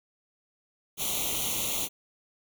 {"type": "noise with comb filter", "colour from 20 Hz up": "white", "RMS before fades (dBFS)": -30, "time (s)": [0.97, 1.89], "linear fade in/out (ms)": 50, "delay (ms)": 0.3, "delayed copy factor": 0.95, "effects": []}